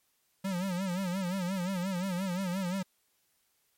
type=tone with vibrato; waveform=square; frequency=185 Hz; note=F#3; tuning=in tune; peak=-31 dBFS; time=0.44-2.83 s; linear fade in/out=10 ms; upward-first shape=sine; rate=5.7 Hz; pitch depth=110 cents each way; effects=white hiss -73 dBFS RMS until 3.77 s + MP3 64 kbps